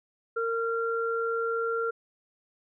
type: tone pair together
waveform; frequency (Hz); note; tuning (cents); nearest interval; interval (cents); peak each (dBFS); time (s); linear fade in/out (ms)
sine; 458.9 / 1378.3; A#4 / F6; -27 / -23; octave + perfect fifth; 1904; -28 / -30; 0.36-1.91; 10
effects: none